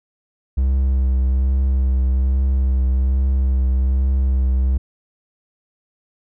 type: tone with vibrato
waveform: triangle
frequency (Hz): 65.41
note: C2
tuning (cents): 0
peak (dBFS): -12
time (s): 0.57-4.78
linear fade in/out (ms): 10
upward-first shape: triangle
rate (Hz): 1.2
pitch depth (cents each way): 30
effects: none